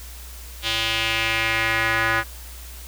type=tone with band-pass filter sweep; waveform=square; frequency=112.5 Hz; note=A2; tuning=39 cents sharp; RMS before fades=-22 dBFS; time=0.62-2.24 s; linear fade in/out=50 ms; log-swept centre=3400 to 1600 Hz; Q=2.6; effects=added 60 Hz sine -37 dBFS peak until 2.87 s + white hiss -42 dBFS RMS until 2.87 s